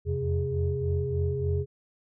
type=tone cluster; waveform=sine; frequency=84.9 / 88.3 / 132.8 / 411.5 Hz; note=F2 / F2 / C3 / G#4; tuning=-48 / +20 / +26 / -16 cents; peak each=-30 dBFS; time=0.05-1.66 s; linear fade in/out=50 ms; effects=tanh soft clip ceiling -15 dBFS